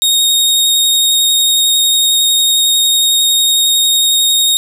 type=tone with vibrato; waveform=sawtooth; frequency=3729 Hz; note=A#7; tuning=in tune; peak=-6 dBFS; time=0.02-4.57 s; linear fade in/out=0 ms; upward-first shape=sine; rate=11 Hz; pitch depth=12 cents each way; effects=none